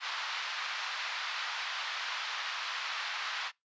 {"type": "band-pass noise", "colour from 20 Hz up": "pink", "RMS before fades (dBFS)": -37, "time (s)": [0, 3.52], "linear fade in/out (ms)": 50, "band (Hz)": [1000, 4600], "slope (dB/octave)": 24, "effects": ["noise-tail reverb RT60 0.2 s tail -25 dB re dry", "resampled to 16000 Hz"]}